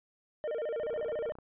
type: tone with vibrato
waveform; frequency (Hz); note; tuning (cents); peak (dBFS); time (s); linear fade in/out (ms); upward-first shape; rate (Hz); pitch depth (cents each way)
triangle; 530; C5; +22; -30; 0.44-1.32; 0; square; 14; 240
type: click train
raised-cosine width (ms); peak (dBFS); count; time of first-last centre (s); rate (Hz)
1; -35; 19; 0.8-1.386; 30.7
effects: resampled to 8000 Hz